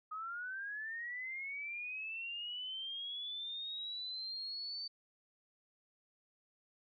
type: linear sweep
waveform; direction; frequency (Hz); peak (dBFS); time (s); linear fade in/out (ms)
sine; up; 1244.5 to 4579; -40; 0.11-4.88; 10
effects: none